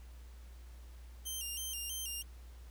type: tone with vibrato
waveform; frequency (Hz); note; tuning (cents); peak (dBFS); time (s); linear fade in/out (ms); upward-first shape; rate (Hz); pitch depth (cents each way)
10% pulse; 2960; F#7; 0; -31; 1.25-2.23; 20; square; 3.1; 93
effects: added 60 Hz sine -49 dBFS peak until 2.7 s + pink hiss -64 dBFS RMS until 2.7 s